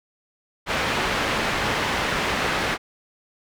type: low-pass noise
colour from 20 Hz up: white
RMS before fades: -24 dBFS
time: 0.66-2.78 s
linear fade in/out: 50 ms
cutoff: 2200 Hz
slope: 12 dB/octave
effects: none